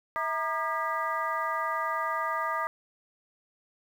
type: tone cluster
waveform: sine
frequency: 649 / 939 / 1210 / 1630 / 1960 Hz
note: E5 / A#5 / D#6 / G#6 / B6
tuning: -27 / +12 / -49 / -33 / -14 cents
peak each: -36 / -34 / -30 / -38 / -37 dBFS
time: 0.16-2.67 s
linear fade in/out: 0 ms
effects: 9-bit